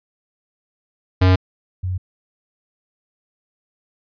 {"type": "tone pair in turn", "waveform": ["square", "sine"], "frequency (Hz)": [92.5, 91.86], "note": ["F#2", "F#2"], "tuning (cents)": [0, -12], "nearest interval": "unison", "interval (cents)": 12, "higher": "first", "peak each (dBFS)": [-11, -20], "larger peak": "first", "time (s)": [[1.21, 1.36], [1.83, 1.98]], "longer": "neither", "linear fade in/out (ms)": 10, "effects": ["resampled to 11025 Hz"]}